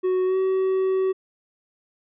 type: tone with pitch glide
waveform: triangle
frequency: 370 to 378.9 Hz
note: F#4 to F#4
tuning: 0 to +41 cents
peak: -17 dBFS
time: 0.03-1.13 s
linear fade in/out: 20 ms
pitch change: +41 cents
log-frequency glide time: 0.25-0.37 s
effects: resampled to 8000 Hz